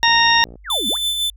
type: harmonic tone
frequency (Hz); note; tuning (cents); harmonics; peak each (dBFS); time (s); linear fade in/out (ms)
927; A#5; -10; 1 / 2 / 3 / 4 / 6; -16 / -16 / -21 / -18 / -20; 0.03-0.44; 0
type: click train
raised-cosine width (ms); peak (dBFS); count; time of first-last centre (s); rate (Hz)
2; -26; 29; 0.08-0.556; 58.8
type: exponential two-way sweep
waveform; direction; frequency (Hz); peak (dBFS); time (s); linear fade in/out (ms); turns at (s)
sine; down then up; 2217 to 196 to 2217; -25; 0.64-0.98; 50; 0.88
type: tone with tremolo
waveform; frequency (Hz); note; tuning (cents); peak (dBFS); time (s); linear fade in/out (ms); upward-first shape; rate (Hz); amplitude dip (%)
45% pulse; 3520; A7; 0; -17; 0.7-1.3; 2; sine; 6; 40
effects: added 50 Hz sine -41 dBFS peak until 1.36 s